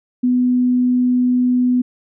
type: tone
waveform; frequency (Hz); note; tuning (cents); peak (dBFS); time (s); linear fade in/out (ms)
sine; 249; B3; +14; -12; 0.23-1.82; 10
effects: none